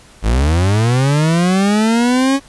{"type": "linear sweep", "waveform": "40% pulse", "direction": "up", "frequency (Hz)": [49, 278.5], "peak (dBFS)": -10, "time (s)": [0.22, 2.4], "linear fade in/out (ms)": 50, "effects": ["pink hiss -44 dBFS RMS until 2.48 s", "resampled to 24000 Hz"]}